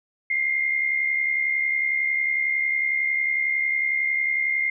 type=tone pair together; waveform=sine; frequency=2048 / 2119 Hz; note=C7 / C7; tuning=-38 / +21 cents; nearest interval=minor second; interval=59 cents; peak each=-29 / -21 dBFS; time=0.3-4.7 s; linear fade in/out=5 ms; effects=none